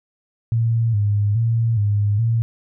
sine tone with vibrato, 108.8 Hz, A2, 19 cents flat, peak -15 dBFS, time 0.52-2.42 s, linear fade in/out 0 ms, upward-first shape square, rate 1.2 Hz, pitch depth 94 cents each way, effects none

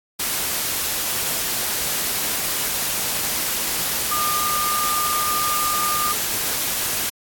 sine tone in noise, 1208 Hz, D6, 48 cents sharp, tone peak -21 dBFS, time 4.11-6.13 s, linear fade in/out 10 ms, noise white, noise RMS -23 dBFS, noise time 0.19-7.1 s, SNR -1 dB, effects AAC 64 kbps

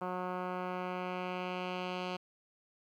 10% pulse tone with low-pass filter sweep, 181.9 Hz, F#3, 29 cents flat, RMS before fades -38 dBFS, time 0.01-2.17 s, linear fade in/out 10 ms, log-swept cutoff 1300 to 3600 Hz, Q 1.7, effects 11-bit

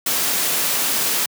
white noise, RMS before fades -20 dBFS, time 0.06-1.26 s, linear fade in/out 5 ms, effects high-pass 150 Hz 12 dB/octave

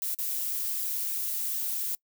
violet noise with dropouts, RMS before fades -31 dBFS, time 0.02-1.95 s, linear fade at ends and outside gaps 0 ms, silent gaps 0.145-0.187 s, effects noise-tail reverb RT60 0.1 s tail -25 dB re dry

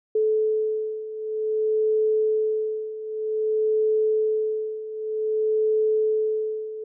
sine beating tone pair, 433.2 / 433.73 Hz, A4 / A4, -27 / -25 cents, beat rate 0.53 Hz, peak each -26 / -22 dBFS, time 0.15-6.84 s, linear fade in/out 5 ms, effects none

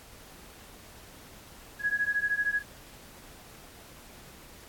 sine beating tone pair, 1661.2 / 1674.2 Hz, G#6 / G#6, 0 / +13 cents, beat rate 13 Hz, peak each -29 dBFS, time 1.79-2.63 s, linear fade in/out 50 ms, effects pink hiss -51 dBFS RMS until 4.68 s + AAC 64 kbps

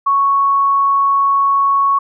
sine tone, 1108.7 Hz, C#6, in tune, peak -10 dBFS, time 0.06-1.99 s, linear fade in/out 10 ms, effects none

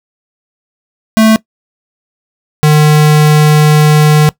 square tone pair in turn, 220 / 151.55 Hz, A3 / D#3, 0 / -45 cents, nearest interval tritone, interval 645 cents, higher first, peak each -4 dBFS, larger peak neither, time 1.17-1.36 / 2.63-4.29 s, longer second, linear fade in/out 0 ms, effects noise-tail reverb RT60 0.1 s tail -20 dB re dry

